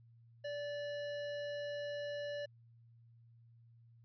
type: tone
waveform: square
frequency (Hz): 581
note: D5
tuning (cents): -19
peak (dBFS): -40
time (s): 0.44-2.46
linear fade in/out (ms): 10
effects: added 116 Hz sine -60 dBFS peak until 4.04 s + resampled to 11025 Hz